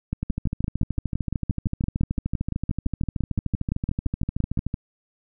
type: two click trains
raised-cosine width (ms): 5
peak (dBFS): -13 / -12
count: 61 / 27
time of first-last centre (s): 0.23-4.741 / 0.13-4.574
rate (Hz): 13.3 / 5.85
effects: none